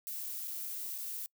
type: noise with dropouts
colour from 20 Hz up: violet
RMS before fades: -40 dBFS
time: 0.07-1.26 s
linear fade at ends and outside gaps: 0 ms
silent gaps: 0.475-0.479 / 0.979-0.984 s
effects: noise-tail reverb RT60 0.1 s tail -25 dB re dry